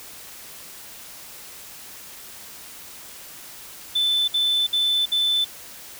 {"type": "tone bursts", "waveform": "sine", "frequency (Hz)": 3520, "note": "A7", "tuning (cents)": 0, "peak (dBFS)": -16, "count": 4, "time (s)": [3.95, 5.447], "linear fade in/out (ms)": 10, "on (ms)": 330, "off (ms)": 59, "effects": ["tanh soft clip ceiling -16 dBFS", "white hiss -41 dBFS RMS until 5.99 s"]}